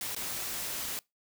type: noise with dropouts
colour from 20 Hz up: white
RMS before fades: -36 dBFS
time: 0.01-0.99 s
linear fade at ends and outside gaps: 1 ms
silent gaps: 0.149-0.164 s
effects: noise-tail reverb RT60 0.2 s tail -24 dB re dry